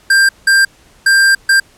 square tone bursts at uneven times, 1588 Hz, G6, 22 cents sharp, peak -7 dBFS, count 4, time 0.1-0.29 / 0.47-0.65 / 1.06-1.35 / 1.49-1.6 s, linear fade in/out 5 ms, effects pink hiss -47 dBFS RMS until 1.77 s + low-pass 11000 Hz 12 dB/octave

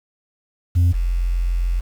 sine tone pair in turn, 87.5 / 43.63 Hz, F2 / F1, +4 / -1 cents, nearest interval octave, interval 1205 cents, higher first, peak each -9 / -16 dBFS, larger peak first, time 0.75-0.93 / 0.93-1.81 s, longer second, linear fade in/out 20 ms, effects tanh soft clip ceiling -11 dBFS + 7-bit

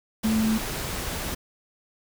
sine tone in noise, 220 Hz, A3, in tune, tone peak -20 dBFS, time 0.24-0.58 s, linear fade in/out 10 ms, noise pink, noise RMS -31 dBFS, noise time 0.23-1.35 s, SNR +8 dB, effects none

